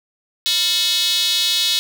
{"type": "tone with high-pass filter", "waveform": "square", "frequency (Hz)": 198.2, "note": "G3", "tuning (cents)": 19, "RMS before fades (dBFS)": -18, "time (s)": [0.46, 1.79], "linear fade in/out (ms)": 0, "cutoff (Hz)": 3700, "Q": 4.9, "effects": []}